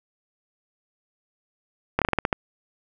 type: slowing click train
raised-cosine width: 0.5 ms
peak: -5 dBFS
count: 8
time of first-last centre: 1.99-2.328 s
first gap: 27 ms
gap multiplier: 1.19
effects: none